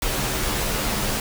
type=noise with comb filter; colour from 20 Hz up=pink; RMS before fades=-24 dBFS; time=0.02-1.2 s; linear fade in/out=2 ms; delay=12 ms; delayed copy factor=-0.7; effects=none